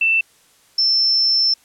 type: tone pair in turn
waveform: sine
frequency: 2668 / 5336 Hz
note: E7 / E8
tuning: +20 / +20 cents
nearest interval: octave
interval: 1200 cents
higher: second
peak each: -13 dBFS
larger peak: neither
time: 0.01-0.21 / 0.78-1.54 s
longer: second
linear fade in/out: 5 ms
effects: white hiss -54 dBFS RMS until 1.64 s + low-pass 11000 Hz 12 dB/octave